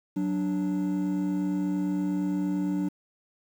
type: tone pair together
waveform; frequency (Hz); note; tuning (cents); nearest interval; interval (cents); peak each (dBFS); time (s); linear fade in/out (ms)
triangle; 185.02 / 293.7; F#3 / D4; 0 / 0; minor sixth; 800; -26 / -25; 0.16-2.89; 10
effects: tanh soft clip ceiling -16 dBFS + 9-bit